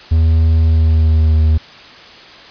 triangle tone with pitch glide, 80.6 to 78.35 Hz, E2 to D#2, -38 to +13 cents, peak -6 dBFS, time 0.11-1.58 s, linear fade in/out 10 ms, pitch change -49 cents, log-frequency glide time 0.57-1.42 s, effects white hiss -37 dBFS RMS until 2.5 s + resampled to 11025 Hz

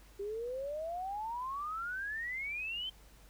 sine exponential sweep, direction up, 392 to 3136 Hz, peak -36 dBFS, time 0.19-2.9 s, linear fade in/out 10 ms, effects added 50 Hz sine -57 dBFS peak until 3.29 s + pink hiss -62 dBFS RMS until 3.29 s

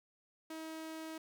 sawtooth tone, 319.1 Hz, D#4, 44 cents sharp, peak -39 dBFS, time 0.5-1.18 s, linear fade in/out 5 ms, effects none

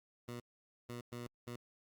15% pulse tone bursts at uneven times, 120.4 Hz, B2, 44 cents flat, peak -37 dBFS, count 4, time 0.28-0.4 / 0.89-1.01 / 1.12-1.27 / 1.47-1.56 s, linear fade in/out 5 ms, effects Opus 48 kbps

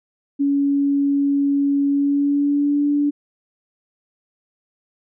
sine tone with pitch glide, 281.4 to 289.6 Hz, C#4 to D4, +26 to -24 cents, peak -15 dBFS, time 0.39-3.11 s, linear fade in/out 20 ms, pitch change +50 cents, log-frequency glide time 1.88-2.87 s, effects none

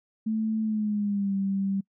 sine tone with pitch glide, 219.4 to 195.46 Hz, A3 to G3, -5 to -5 cents, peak -24 dBFS, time 0.26-1.81 s, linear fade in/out 10 ms, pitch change -200 cents, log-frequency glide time 0.62-1.35 s, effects noise-tail reverb RT60 0.1 s tail -26 dB re dry

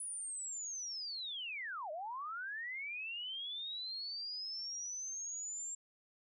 sine linear two-way sweep, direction down then up, 9956 to 587.3 to 7450 Hz, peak -40 dBFS, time 0-5.75 s, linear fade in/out 5 ms, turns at 1.91 s, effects none

